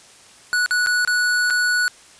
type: tone with dropouts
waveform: square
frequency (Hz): 1471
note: F#6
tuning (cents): -11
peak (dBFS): -17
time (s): 0.53-1.88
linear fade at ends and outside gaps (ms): 0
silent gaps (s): 0.661-0.709 / 0.862-0.87 / 1.049-1.075 / 1.501-1.506
effects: white hiss -47 dBFS RMS until 2.19 s + resampled to 22050 Hz